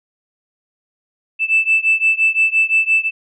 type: beating tone pair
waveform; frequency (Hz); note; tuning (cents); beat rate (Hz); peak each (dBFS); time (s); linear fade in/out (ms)
sine; 2638 / 2643.8; E7 / E7; +1 / +4; 5.8; -14 / -15; 1.39-3.11; 50
effects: tanh soft clip ceiling -5 dBFS